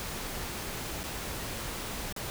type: noise with dropouts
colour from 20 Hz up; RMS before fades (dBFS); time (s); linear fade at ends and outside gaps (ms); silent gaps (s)
pink; -37; 0-2.3; 0; 1.033-1.038 / 2.126-2.163
effects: none